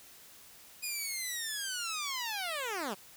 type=linear sweep; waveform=10% pulse; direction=down; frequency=2489 to 177 Hz; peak=-26 dBFS; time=0.82-2.95 s; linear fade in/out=20 ms; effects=white hiss -55 dBFS RMS until 3.16 s